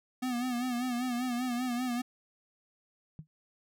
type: tone with vibrato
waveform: square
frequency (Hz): 246.9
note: B3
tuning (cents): 0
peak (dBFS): -31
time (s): 0.22-2.02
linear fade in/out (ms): 10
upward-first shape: sine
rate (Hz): 5.1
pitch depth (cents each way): 67
type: tone with exponential decay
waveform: sine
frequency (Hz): 155.56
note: D#3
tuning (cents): 0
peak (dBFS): -36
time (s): 3.19-3.27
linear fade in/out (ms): 0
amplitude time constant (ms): 17
effects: none